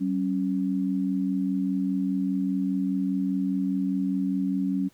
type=tone pair together; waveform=sine; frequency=190.64 / 275.6 Hz; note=G3 / C#4; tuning=-48 / -10 cents; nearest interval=tritone; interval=638 cents; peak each=-26 dBFS; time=0-4.89 s; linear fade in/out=20 ms; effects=pink hiss -61 dBFS RMS until 4.93 s